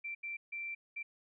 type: tone bursts at uneven times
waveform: sine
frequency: 2349 Hz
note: D7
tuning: in tune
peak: -38 dBFS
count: 4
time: 0.04-0.15 / 0.23-0.37 / 0.52-0.75 / 0.96-1.03 s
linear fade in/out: 10 ms
effects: none